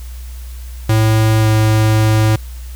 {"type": "tone with pitch glide", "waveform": "square", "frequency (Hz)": [110, 109.05], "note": ["A2", "A2"], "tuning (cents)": [0, -15], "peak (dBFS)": -10, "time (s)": [0.89, 2.36], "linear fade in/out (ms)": 5, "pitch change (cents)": -15, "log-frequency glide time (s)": [1.4, 1.47], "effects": ["added 61 Hz sine -26 dBFS peak until 2.75 s", "white hiss -42 dBFS RMS until 2.75 s"]}